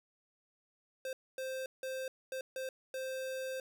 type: tone bursts at uneven times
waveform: square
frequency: 523.3 Hz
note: C5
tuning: in tune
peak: -38 dBFS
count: 6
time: 1.05-1.13 / 1.38-1.66 / 1.83-2.08 / 2.32-2.41 / 2.56-2.69 / 2.94-3.6 s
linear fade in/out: 2 ms
effects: none